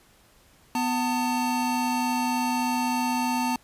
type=tone pair together; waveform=square; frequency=248.3 / 896 Hz; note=B3 / A5; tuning=+9 / +31 cents; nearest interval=octave + minor seventh; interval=2222 cents; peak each=-27 dBFS; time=0.75-3.56 s; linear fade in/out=2 ms; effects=pink hiss -58 dBFS RMS until 3.63 s + resampled to 32000 Hz